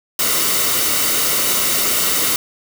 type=noise with comb filter; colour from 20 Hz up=white; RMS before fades=-17 dBFS; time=0.19-2.36 s; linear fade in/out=2 ms; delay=1.2 ms; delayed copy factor=-0.5; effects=none